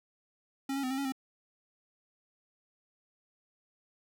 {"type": "tone with pitch steps", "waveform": "square", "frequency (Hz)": [271.8, 276.5, 256.1, 266.5, 277.8, 264.7], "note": ["C#4", "C#4", "C4", "C4", "C#4", "C4"], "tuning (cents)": [-34, -4, -37, 32, 4, 20], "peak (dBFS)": -32, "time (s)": [0.69, 1.122], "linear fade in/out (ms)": 5, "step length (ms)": 72, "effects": []}